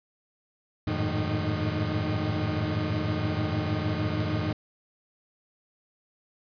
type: tone cluster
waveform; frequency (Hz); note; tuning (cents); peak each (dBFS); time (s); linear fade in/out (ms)
35% pulse; 90.6 / 105.3 / 111.6 / 156.4 / 306.1; F#2 / G#2 / A2 / D#3 / D#4; -36 / +24 / +25 / +9 / -28; -31; 0.87-4.53; 5
effects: resampled to 11025 Hz